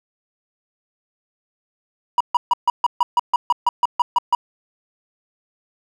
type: tone bursts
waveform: triangle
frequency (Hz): 966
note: B5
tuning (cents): -39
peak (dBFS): -10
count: 14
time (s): 2.18-4.35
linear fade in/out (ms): 2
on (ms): 25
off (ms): 140
effects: none

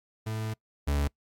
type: tone pair in turn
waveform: 40% pulse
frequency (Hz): 109.7 / 71.68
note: A2 / D2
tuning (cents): -5 / -41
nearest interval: perfect fifth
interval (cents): 736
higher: first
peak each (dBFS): -30 / -24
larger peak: second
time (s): 0.26-0.54 / 0.87-1.08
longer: first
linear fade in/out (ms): 10
effects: noise-tail reverb RT60 0.1 s tail -24 dB re dry + AAC 64 kbps

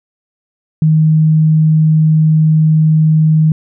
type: tone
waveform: sine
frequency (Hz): 156.7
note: D#3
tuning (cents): +13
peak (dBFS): -6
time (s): 0.82-3.52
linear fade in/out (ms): 2
effects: none

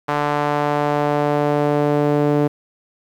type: tone with band-pass filter sweep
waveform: sawtooth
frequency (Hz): 146.83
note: D3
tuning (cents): 0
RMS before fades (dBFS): -18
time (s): 0.08-2.48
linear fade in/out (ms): 10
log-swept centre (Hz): 1000 to 400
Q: 1.3
effects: 8-bit

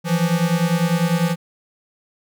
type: beating tone pair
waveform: square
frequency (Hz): 164.81 / 174.81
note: E3 / F3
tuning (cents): 0 / +2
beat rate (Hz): 10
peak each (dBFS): -20 / -20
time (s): 0.04-1.36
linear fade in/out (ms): 50
effects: none

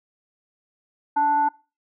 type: tone with frequency modulation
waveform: sine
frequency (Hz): 880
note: A5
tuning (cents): 0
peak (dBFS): -17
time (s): 1.16-1.49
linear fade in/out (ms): 10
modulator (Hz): 591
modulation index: 0.36
effects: noise-tail reverb RT60 0.3 s tail -21 dB re dry

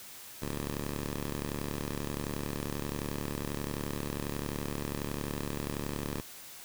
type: ring-modulated tone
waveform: 10% pulse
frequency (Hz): 72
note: D2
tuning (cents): -34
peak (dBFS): -23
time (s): 0.42-6.21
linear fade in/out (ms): 0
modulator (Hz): 56.7
effects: white hiss -48 dBFS RMS until 6.64 s

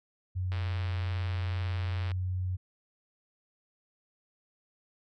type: tone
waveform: sine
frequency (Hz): 91.8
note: F#2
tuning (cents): -13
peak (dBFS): -29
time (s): 0.35-2.57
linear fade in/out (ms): 20
type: click train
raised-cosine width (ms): 0.3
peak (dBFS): -26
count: 183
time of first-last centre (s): 0.52-2.116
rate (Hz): 114
effects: none

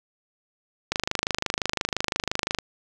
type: click train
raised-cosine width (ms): 0.2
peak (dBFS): -6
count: 44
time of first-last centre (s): 0.92-2.587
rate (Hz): 25.8
effects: 8-bit

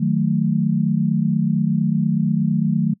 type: chord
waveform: sine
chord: D# diminished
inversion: none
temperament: equal with one note detuned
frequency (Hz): 155.56 / 184.14 / 220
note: D#3 / F#3 / A3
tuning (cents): 0 / -8 / 0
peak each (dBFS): -20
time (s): 0-2.94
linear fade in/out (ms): 10
effects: noise-tail reverb RT60 0.1 s tail -24 dB re dry

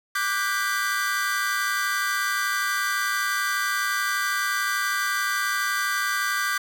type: chord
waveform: 45% pulse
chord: G major seventh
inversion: second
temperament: equal with one note detuned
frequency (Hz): 1174.7 / 1480 / 1591.7 / 1975.5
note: D6 / F#6 / G6 / B6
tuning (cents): 0 / 0 / +26 / 0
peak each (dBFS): -28 / -30 / -27 / -31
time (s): 0.15-6.58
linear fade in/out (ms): 5
effects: none

